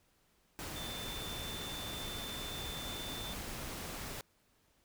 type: tone in noise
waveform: sine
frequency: 3542 Hz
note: A7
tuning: 11 cents sharp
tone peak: -44 dBFS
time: 0.76-3.33 s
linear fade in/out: 0 ms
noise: pink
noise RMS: -43 dBFS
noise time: 0.59-4.21 s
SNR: -4 dB
effects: pink hiss -72 dBFS RMS until 4.84 s